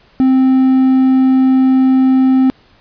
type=tone; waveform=triangle; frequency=261.6 Hz; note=C4; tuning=in tune; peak=-5 dBFS; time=0.2-2.5 s; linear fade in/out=0 ms; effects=pink hiss -49 dBFS RMS until 2.8 s + resampled to 11025 Hz